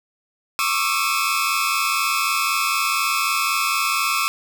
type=tone cluster; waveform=sawtooth; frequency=1101 / 1185 / 1330 / 2555 Hz; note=C#6 / D6 / E6 / D#7; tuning=-12 / +15 / +15 / +45 cents; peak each=-21 dBFS; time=0.59-4.28 s; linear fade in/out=0 ms; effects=none